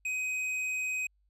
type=tone with hard clipping; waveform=triangle; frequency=2516 Hz; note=D#7; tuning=19 cents sharp; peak=-32 dBFS; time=0.05-1.07 s; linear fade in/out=5 ms; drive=12 dB; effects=added 50 Hz sine -67 dBFS peak until 1.29 s + low-pass 12000 Hz 12 dB/octave